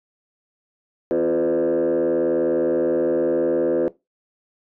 sine tone with frequency modulation, 427.3 Hz, G#4, 49 cents sharp, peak -15 dBFS, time 1.11-3.88 s, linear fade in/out 0 ms, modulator 79.4 Hz, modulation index 1.8, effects noise-tail reverb RT60 0.2 s tail -19 dB re dry + tanh soft clip ceiling -15 dBFS

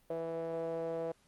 sawtooth tone with band-pass filter, 164.81 Hz, E3, in tune, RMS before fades -37 dBFS, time 0.1-1.12 s, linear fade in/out 5 ms, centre 560 Hz, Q 8.6, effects pink hiss -69 dBFS RMS until 1.27 s + Opus 32 kbps

